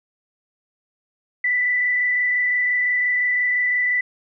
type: tone with frequency modulation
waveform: sine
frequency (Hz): 1981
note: B6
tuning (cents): +5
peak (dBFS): -17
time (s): 1.44-4.01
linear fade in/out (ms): 5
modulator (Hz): 25.8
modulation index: 0.92
effects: none